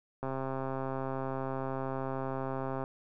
click train, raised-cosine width 1 ms, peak -22 dBFS, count 348, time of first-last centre 0.23-2.839 s, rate 133 Hz, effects none

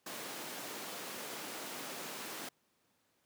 pink high-pass noise, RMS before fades -44 dBFS, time 0.06-2.49 s, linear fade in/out 5 ms, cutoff 240 Hz, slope 12 dB/octave, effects pink hiss -75 dBFS RMS until 3.25 s + high-pass 150 Hz 12 dB/octave

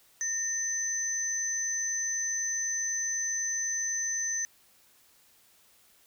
sine tone pair together, 1830 / 6102 Hz, A#6 / G8, -32 / -48 cents, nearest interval octave + major sixth, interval 2084 cents, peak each -36 / -29 dBFS, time 0.21-4.45 s, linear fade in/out 0 ms, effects white hiss -62 dBFS RMS until 6.06 s

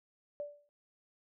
sine tone with exponential decay, 583 Hz, D5, 13 cents flat, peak -34 dBFS, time 0.4-0.69 s, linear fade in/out 0 ms, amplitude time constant 61 ms, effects none

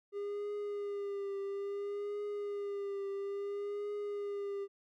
triangle tone with vibrato, 404.1 Hz, G#4, 47 cents flat, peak -34 dBFS, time 0.12-4.68 s, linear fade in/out 50 ms, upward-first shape triangle, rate 0.59 Hz, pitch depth 41 cents each way, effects none

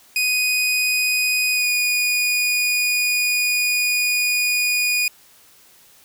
sawtooth tone with pitch glide, 2489 to 2460 Hz, D#7 to D#7, 0 to -20 cents, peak -14 dBFS, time 0.16-5.08 s, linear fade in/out 2 ms, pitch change -20 cents, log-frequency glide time 1.51-1.68 s, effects white hiss -51 dBFS RMS until 6.04 s

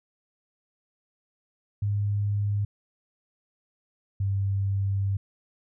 sine tone pair in turn, 102.3 / 98.4 Hz, G#2 / G2, -26 / +7 cents, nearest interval minor second, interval 67 cents, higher first, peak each -23 dBFS, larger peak neither, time 1.82-2.65 / 4.2-5.17 s, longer second, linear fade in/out 5 ms, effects none

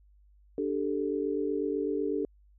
sine chord, D suspended fourth, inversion none, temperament equal, 293.7 / 392 / 440 Hz, D4 / G4 / A4, 0 / 0 / 0 cents, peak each -32 dBFS, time 0.58-2.25 s, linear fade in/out 2 ms, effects added 50 Hz sine -57 dBFS peak until 2.58 s

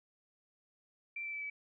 sine tone with pitch steps, 2349 / 2330 / 2311 / 2293 Hz, D7 / D7 / D7 / D7, 0 / -14 / -28 / -42 cents, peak -38 dBFS, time 1.16-1.5 s, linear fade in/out 5 ms, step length 85 ms, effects none

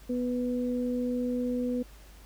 sine tone pair together, 246.9 / 494.5 Hz, B3 / B4, 0 / +2 cents, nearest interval octave, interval 1202 cents, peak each -28 / -33 dBFS, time 0.09-1.83 s, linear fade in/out 10 ms, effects added 51 Hz sine -49 dBFS peak until 2.25 s + pink hiss -56 dBFS RMS until 2.25 s

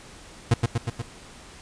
40% pulse tone with echo, 116.54 Hz, A#2, in tune, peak -14 dBFS, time 0.51-0.54 s, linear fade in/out 5 ms, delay 120 ms, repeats 4, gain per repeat -3 dB, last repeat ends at 1.02 s, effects pink hiss -46 dBFS RMS until 1.61 s + resampled to 22050 Hz

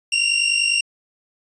sawtooth tone pair together, 2744 / 2794 Hz, F7 / F7, -31 / 0 cents, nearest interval unison, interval 31 cents, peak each -16 dBFS, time 0.12-0.81 s, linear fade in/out 5 ms, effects resampled to 22050 Hz

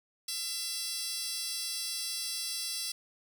10% pulse tone with high-pass filter, 673 Hz, E5, 36 cents sharp, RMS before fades -36 dBFS, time 0.28-2.92 s, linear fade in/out 5 ms, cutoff 5800 Hz, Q 2.5, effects none

